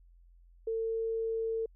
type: tone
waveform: sine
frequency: 449.9 Hz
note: A4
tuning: 39 cents sharp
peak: -30 dBFS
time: 0.67-1.66 s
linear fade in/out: 5 ms
effects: added 43 Hz sine -56 dBFS peak until 1.75 s